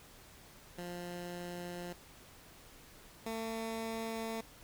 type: tone pair in turn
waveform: 15% pulse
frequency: 175.8 / 224.9 Hz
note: F3 / A3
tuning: +12 / +38 cents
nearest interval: major third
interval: 426 cents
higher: second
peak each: -35 / -31 dBFS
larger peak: second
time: 0.78-1.93 / 3.26-4.41 s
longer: neither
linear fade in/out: 5 ms
effects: pink hiss -57 dBFS RMS until 4.63 s